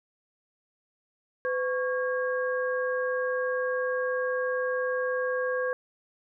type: tone cluster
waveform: sine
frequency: 506 / 1111 / 1626 Hz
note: B4 / C#6 / G#6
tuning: +42 / +4 / -37 cents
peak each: -27 / -36 / -32 dBFS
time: 1.45-5.73 s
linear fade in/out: 0 ms
effects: none